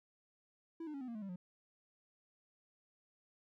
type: tone with pitch steps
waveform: triangle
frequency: 329.6 / 302.2 / 277.2 / 254.2 / 233.1 / 213.7 / 195.98 / 179.72 Hz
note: E4 / D4 / C#4 / C4 / A#3 / G#3 / G3 / F3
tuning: 0 / +50 / 0 / -50 / 0 / +50 / 0 / +50 cents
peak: -40 dBFS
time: 0.8-1.36 s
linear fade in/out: 5 ms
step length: 70 ms
effects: none